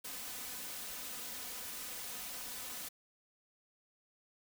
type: noise with comb filter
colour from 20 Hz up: white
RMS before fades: -44 dBFS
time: 0.04-2.89 s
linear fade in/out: 10 ms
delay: 4 ms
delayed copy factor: +0.55
effects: none